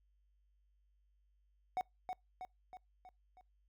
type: tone with echo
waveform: triangle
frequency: 740 Hz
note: F#5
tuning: in tune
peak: -31 dBFS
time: 1.77-1.81 s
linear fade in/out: 0 ms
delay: 320 ms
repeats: 5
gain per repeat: -5 dB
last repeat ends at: 3.41 s
effects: noise-tail reverb RT60 0.2 s tail -26 dB re dry + added 50 Hz sine -70 dBFS peak until 3.68 s